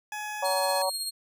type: tone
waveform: 20% pulse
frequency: 844 Hz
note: G#5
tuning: 28 cents sharp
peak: -28 dBFS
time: 0.12-0.82 s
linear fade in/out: 2 ms
type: harmonic tone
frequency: 188.2 Hz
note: F#3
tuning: 30 cents sharp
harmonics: 3 / 4 / 5 / 6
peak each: -28 / -31 / -30 / -37 dBFS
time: 0.42-0.9 s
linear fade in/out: 10 ms
type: tone with tremolo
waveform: 25% pulse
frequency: 4251 Hz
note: C8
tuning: 27 cents sharp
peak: -24 dBFS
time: 0.44-1.11 s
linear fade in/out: 20 ms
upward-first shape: sine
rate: 16 Hz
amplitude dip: 40%
effects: none